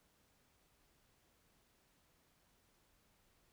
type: silence
effects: pink hiss -74 dBFS RMS until 3.52 s